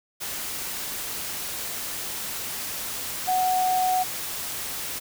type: tone in noise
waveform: sine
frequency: 740 Hz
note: F#5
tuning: in tune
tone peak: -20 dBFS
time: 3.27-4.04 s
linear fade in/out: 20 ms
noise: white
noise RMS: -32 dBFS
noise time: 0.2-5 s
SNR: +9 dB
effects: none